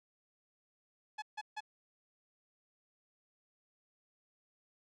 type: tone bursts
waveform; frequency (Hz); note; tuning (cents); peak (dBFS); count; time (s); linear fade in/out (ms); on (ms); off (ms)
sawtooth; 852; G#5; +44; -35; 3; 1.18-1.606; 10; 42; 150
effects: low-pass 5000 Hz 12 dB/octave